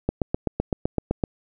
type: click train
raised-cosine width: 2 ms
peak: -8 dBFS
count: 10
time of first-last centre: 0.09-1.238 s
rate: 7.84 Hz
effects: none